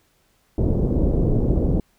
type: low-pass noise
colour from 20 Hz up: pink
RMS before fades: -19 dBFS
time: 0.58-1.8 s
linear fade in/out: 2 ms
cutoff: 480 Hz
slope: 24 dB/octave
effects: pink hiss -63 dBFS RMS until 1.98 s